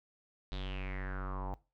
square tone with low-pass filter sweep, 47.3 Hz, F#1, 39 cents sharp, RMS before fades -38 dBFS, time 0.52-1.54 s, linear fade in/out 0 ms, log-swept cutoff 3900 to 830 Hz, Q 6.2, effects noise-tail reverb RT60 0.3 s tail -21 dB re dry

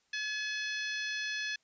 harmonic tone, 853 Hz, G#5, 46 cents sharp, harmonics 2 / 3 / 4 / 5 / 6 / 7, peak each -36 / -40 / -42 / -44 / -46 / -47 dBFS, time 0.13-1.56 s, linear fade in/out 5 ms, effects white hiss -73 dBFS RMS until 1.63 s + resampled to 16000 Hz

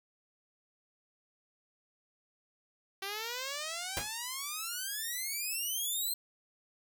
5% pulse exponential sweep, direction up, 383.3 to 4186 Hz, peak -25 dBFS, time 3.02-6.14 s, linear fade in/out 5 ms
pink noise with exponential decay, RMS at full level -31 dBFS, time 3.97-4.11 s, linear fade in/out 0 ms, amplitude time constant 30 ms
effects none

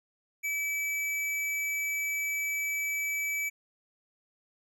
square tone, 2300 Hz, D7, 37 cents flat, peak -30 dBFS, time 0.43-3.5 s, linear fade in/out 20 ms, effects none

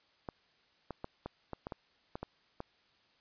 clicks, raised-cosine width 1 ms, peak -25 dBFS, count 10, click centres 0.288 / 0.907 / 1.044 / 1.26 / 1.533 / 1.669 / 1.722 / 2.155 / 2.23 / 2.604 s, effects white hiss -69 dBFS RMS until 3.2 s + resampled to 11025 Hz

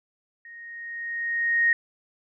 sine tone with level ramp, 1864.7 Hz, A#6, in tune, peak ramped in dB -42 to -16 dBFS, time 0.45-1.73 s, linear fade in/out 2 ms, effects none

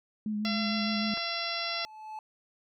sine tone with vibrato, 211.7 Hz, G#3, 33 cents sharp, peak -29 dBFS, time 0.26-1.14 s, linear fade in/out 2 ms, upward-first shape sine, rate 6.6 Hz, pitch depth 26 cents each way
harmonic tone, 680 Hz, F5, 46 cents flat, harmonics 1 / 2 / 3 / 4 / 5 / 6 / 7 / 8, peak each -39 / -39 / -39 / -39 / -39 / -39 / -39 / -39 dBFS, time 0.45-1.85 s, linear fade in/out 0 ms
triangle tone with exponential growth, 866 Hz, A5, 28 cents flat, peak -34 dBFS, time 1.17-2.19 s, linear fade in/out 2 ms, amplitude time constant 220 ms
clicks, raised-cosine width 0.5 ms, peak -29 / -30 dBFS, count 2, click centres 1.172 / 1.178 s
effects none

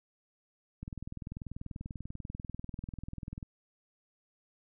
click train, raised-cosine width 5 ms, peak -28 dBFS, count 54, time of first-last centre 0.83-3.428 s, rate 20.4 Hz, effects none

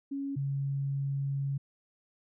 sine tone pair in turn, 277.2 / 138.6 Hz, C#4 / C#3, 0 / 0 cents, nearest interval octave, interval 1200 cents, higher first, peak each -32 / -29 dBFS, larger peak second, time 0.11-0.36 / 0.36-1.58 s, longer second, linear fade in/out 10 ms, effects none

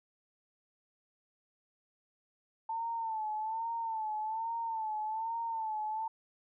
sine tone with vibrato, 889 Hz, A5, 18 cents sharp, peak -33 dBFS, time 2.69-6.08 s, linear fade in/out 5 ms, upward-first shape sine, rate 1.2 Hz, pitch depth 68 cents each way, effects none

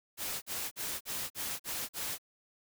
white noise bursts, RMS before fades -37 dBFS, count 7, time 0.17-2.184 s, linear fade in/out 50 ms, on 250 ms, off 44 ms, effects none

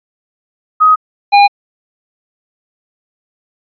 sine / square tone pair in turn, 1258 / 810.9 Hz, D#6 / G#5, +19 / -42 cents, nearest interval minor sixth, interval 761 cents, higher first, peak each -4 dBFS, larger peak neither, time 0.8-0.96 / 1.32-1.48 s, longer neither, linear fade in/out 20 ms, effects resampled to 11025 Hz

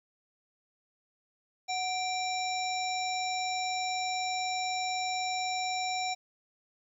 harmonic tone with a mistuned harmonic, 784 Hz, G5, in tune, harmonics 1 / 3 / 5 / 7 / 9, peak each -32 / -37 / -39 / -40 / -42 dBFS, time 1.68-6.15 s, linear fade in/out 20 ms, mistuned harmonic 1, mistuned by -100 cents, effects 11-bit

